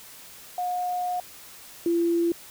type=tone pair in turn; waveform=sine; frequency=720 / 339.8 Hz; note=F#5 / F4; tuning=-47 / -47 cents; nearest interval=octave + minor second; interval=1300 cents; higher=first; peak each=-25 / -20 dBFS; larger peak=second; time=0.58-1.2 / 1.86-2.32 s; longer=first; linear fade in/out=2 ms; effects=white hiss -46 dBFS RMS until 2.5 s